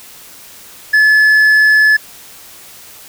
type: tone with hard clipping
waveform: sine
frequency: 1722 Hz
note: A6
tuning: 38 cents flat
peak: -7 dBFS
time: 0.93-1.97 s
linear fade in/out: 10 ms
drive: 3 dB
effects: white hiss -37 dBFS RMS until 3.08 s